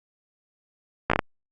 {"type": "slowing click train", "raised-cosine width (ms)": 0.5, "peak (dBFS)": -4, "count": 5, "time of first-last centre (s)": [1.1, 1.192], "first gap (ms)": 15, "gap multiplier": 1.29, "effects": ["Opus 48 kbps"]}